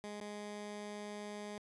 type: tone with dropouts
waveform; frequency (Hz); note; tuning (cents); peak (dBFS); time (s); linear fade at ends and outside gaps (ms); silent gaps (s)
15% pulse; 207.7; G#3; 0; -37; 0.04-1.58; 0; 0.202-0.212
effects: resampled to 24000 Hz